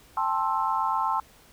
sine chord, A minor seventh, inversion third, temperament just, 792 / 880 / 1056 / 1320 Hz, G5 / A5 / C6 / E6, +18 / 0 / +16 / +2 cents, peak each -32 / -27 / -27 / -31 dBFS, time 0.17-1.2 s, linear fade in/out 2 ms, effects pink hiss -55 dBFS RMS until 1.52 s

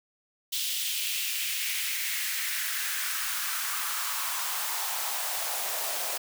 white noise with high-pass filter sweep, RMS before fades -31 dBFS, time 0.52-6.18 s, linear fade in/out 10 ms, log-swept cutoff 3300 to 580 Hz, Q 2.6, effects none

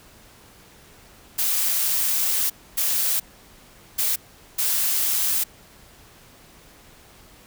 blue noise bursts at uneven times, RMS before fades -22 dBFS, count 4, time 1.38-2.5 / 2.77-3.2 / 3.98-4.16 / 4.58-5.44 s, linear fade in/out 10 ms, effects pink hiss -50 dBFS RMS until 7.46 s

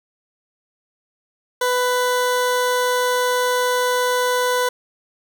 20% pulse tone, 497.2 Hz, B4, 12 cents sharp, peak -12 dBFS, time 1.61-4.69 s, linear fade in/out 5 ms, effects none

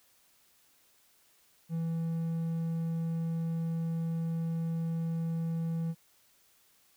triangle tone, 164.81 Hz, E3, in tune, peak -28 dBFS, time 1.69-5.95 s, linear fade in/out 50 ms, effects white hiss -66 dBFS RMS until 6.96 s

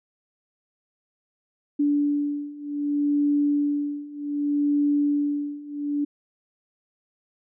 sine beating tone pair, 289.7 / 290.35 Hz, D4 / D4, -24 / -20 cents, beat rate 0.65 Hz, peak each -25 / -23 dBFS, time 1.79-6.05 s, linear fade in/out 10 ms, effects none

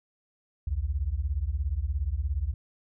sine beating tone pair, 61.74 / 78.74 Hz, B1 / D#2, 0 / +21 cents, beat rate 17 Hz, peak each -29 dBFS, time 0.67-2.54 s, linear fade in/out 5 ms, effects none

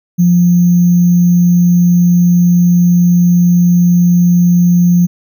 sine tone with sample-and-hold, 175.5 Hz, F3, 9 cents sharp, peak -5 dBFS, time 0.18-5.07 s, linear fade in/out 20 ms, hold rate 6300 Hz, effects none

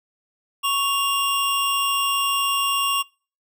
square tone pair together, 1108.7 / 2794 Hz, C#6 / F7, 0 / 0 cents, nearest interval octave + major third, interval 1600 cents, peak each -23 dBFS, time 0.63-3.03 s, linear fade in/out 20 ms, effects noise-tail reverb RT60 0.4 s tail -26 dB re dry

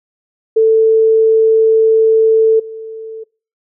sine tone with level steps, 443.8 Hz, A4, 15 cents sharp, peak -6 / -24 dBFS, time 0.56-3.24 s, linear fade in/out 10 ms, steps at 2.59 s, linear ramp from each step 10 ms, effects noise-tail reverb RT60 0.4 s tail -26 dB re dry

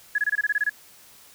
sine tone bursts, 1685 Hz, G#6, 25 cents sharp, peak -19 dBFS, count 10, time 0.15-0.696 s, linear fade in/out 5 ms, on 33 ms, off 24 ms, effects white hiss -51 dBFS RMS until 1.34 s

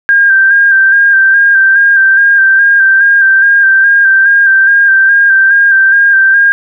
sine tone with vibrato, 1591 Hz, G6, 25 cents sharp, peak -3 dBFS, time 0.09-6.52 s, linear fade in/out 0 ms, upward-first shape square, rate 2.4 Hz, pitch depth 27 cents each way, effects none

